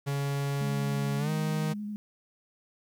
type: tone with pitch glide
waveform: 45% pulse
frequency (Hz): 140.4 to 155.78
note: C#3 to D#3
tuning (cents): +22 to +2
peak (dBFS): -28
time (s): 0.06-1.74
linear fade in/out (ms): 20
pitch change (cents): +180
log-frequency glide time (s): 1.18-1.3
type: tone with vibrato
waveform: sine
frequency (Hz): 208.6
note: G#3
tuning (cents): +8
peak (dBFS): -33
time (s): 0.61-1.96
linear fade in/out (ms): 0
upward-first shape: square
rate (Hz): 11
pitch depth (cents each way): 19
effects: 11-bit